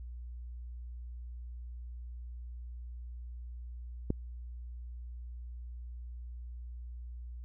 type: click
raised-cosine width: 3 ms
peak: -17 dBFS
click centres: 4.104 s
effects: added 60 Hz sine -41 dBFS peak until 7.44 s